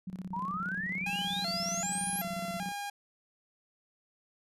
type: tone with tremolo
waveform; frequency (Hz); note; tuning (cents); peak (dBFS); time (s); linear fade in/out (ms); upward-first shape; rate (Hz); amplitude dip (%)
sine; 185; F#3; 0; -35; 0.07-2.72; 5; square; 17; 80
type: exponential sweep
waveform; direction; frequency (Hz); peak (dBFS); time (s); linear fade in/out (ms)
sine; up; 911 to 11950; -33; 0.33-2.22; 5
type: tone with vibrato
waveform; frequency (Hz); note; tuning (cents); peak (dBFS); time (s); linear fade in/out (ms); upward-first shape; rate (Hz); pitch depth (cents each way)
sawtooth; 744; F#5; +9; -32; 1.06-2.9; 5; square; 1.3; 150
effects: resampled to 32000 Hz